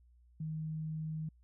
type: tone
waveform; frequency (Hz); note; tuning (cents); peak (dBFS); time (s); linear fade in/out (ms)
sine; 156.9; D#3; +15; -36; 0.4-1.29; 5
effects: added 60 Hz sine -61 dBFS peak until 1.43 s